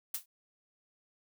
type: noise with exponential decay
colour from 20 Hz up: blue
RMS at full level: -30 dBFS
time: 0.14-0.26 s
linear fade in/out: 5 ms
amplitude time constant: 24 ms
effects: none